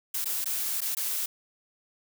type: noise with dropouts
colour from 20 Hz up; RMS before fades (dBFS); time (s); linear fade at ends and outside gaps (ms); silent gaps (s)
blue; -30; 0.14-1.26; 5; 0.245-0.256 / 0.444-0.457 / 0.807-0.816 / 0.949-0.969
effects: none